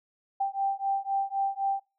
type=beating tone pair; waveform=sine; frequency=784 / 787.9 Hz; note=G5 / G5; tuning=0 / +9 cents; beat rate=3.9 Hz; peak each=-29 dBFS; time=0.4-1.8 s; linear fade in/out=10 ms; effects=noise-tail reverb RT60 0.3 s tail -21 dB re dry